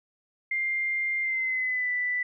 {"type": "tone with pitch glide", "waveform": "sine", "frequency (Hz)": [2100, 1982.1], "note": ["C7", "B6"], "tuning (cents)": [6, 6], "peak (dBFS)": -25, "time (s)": [0.51, 2.23], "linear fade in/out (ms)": 5, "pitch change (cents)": -100, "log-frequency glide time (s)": [1.22, 1.91], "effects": []}